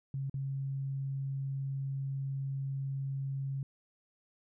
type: tone with dropouts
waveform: sine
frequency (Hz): 136.4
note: C#3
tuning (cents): -28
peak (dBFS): -33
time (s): 0.14-3.63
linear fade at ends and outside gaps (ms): 2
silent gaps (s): 0.297-0.341
effects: none